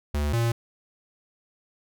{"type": "tone pair in turn", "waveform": "square", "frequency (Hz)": [73.42, 116.55], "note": ["D2", "A#2"], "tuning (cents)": [0, 0], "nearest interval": "minor sixth", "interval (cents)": 800, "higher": "second", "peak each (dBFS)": [-24, -22], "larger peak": "second", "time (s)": [[0.14, 0.33], [0.33, 0.52]], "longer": "neither", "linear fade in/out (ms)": 5, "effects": []}